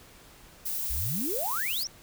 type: noise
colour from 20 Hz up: violet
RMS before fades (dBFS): -32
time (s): 0.65-1.84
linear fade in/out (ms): 10
type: exponential sweep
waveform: sine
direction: up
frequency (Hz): 50.7 to 5920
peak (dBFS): -31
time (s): 0.9-1.87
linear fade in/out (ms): 0
effects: pink hiss -53 dBFS RMS until 2.02 s